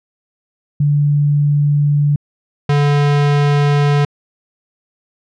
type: tone pair in turn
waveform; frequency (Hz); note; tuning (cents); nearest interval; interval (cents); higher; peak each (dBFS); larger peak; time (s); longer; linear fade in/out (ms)
sine / square; 145.7 / 144.69; D3 / D3; -13 / -25; unison; 12; first; -10 / -11; first; 0.8-2.16 / 2.69-4.05; neither; 5
effects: low-pass 4000 Hz 12 dB/octave